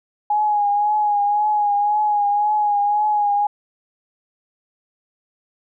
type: tone with vibrato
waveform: sine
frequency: 830.6 Hz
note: G#5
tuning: in tune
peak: -15 dBFS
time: 0.3-3.47 s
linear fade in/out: 5 ms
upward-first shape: triangle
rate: 1.9 Hz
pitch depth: 41 cents each way
effects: none